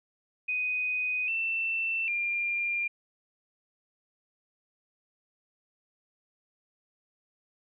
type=tone with pitch steps; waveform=sine; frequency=2496 / 2677 / 2396 Hz; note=D#7 / E7 / D7; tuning=+5 / +26 / +34 cents; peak=-27 dBFS; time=0.48-2.88 s; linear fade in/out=10 ms; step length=800 ms; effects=none